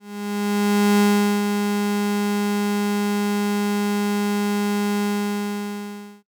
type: tone with ADSR envelope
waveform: 35% pulse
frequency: 205 Hz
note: G#3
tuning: 22 cents flat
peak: -12 dBFS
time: 0-6.23 s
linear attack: 1000 ms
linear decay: 420 ms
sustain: -6 dB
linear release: 1200 ms
effects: noise-tail reverb RT60 0.1 s tail -19 dB re dry